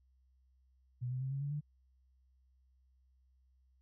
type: tone with pitch steps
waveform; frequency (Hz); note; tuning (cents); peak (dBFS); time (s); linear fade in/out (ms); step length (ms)
sine; 123.47 / 127.97 / 132.64 / 137.47 / 142.49 / 147.68; B2 / C3 / C3 / C#3 / C#3 / D3; 0 / -38 / +24 / -14 / +48 / +10; -35; 1.01-1.61; 20; 100
effects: added 64 Hz sine -67 dBFS peak until 3.81 s